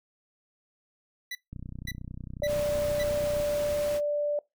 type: tone bursts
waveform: 25% pulse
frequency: 1975.5 Hz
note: B6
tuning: in tune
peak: -30 dBFS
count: 4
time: 1.31-3.034 s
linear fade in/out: 5 ms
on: 41 ms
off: 520 ms
type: click train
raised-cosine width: 5 ms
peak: -27 dBFS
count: 59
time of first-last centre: 1.53-3.401 s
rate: 31 Hz
type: tone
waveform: sine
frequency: 587.3 Hz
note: D5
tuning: in tune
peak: -25 dBFS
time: 2.42-4.39 s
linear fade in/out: 2 ms
type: noise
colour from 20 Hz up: pink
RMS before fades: -39 dBFS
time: 2.46-4.01 s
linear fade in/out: 50 ms
effects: noise-tail reverb RT60 0.2 s tail -23 dB re dry